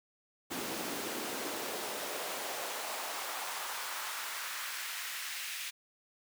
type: noise with high-pass filter sweep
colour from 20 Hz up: pink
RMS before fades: -39 dBFS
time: 0.5-5.71 s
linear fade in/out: 20 ms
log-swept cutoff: 230 to 2300 Hz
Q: 1.4
effects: none